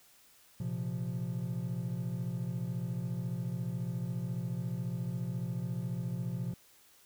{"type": "chord", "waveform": "triangle", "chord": "Bb suspended second", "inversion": "none", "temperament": "equal", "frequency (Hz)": [116.54, 130.81, 174.61], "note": ["Bb2", "C3", "F3"], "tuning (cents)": [0, 0, 0], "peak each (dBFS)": [-36, -35, -35], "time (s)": [0.6, 6.54], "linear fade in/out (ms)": 5, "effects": ["tanh soft clip ceiling -24 dBFS", "white hiss -62 dBFS RMS until 7.05 s"]}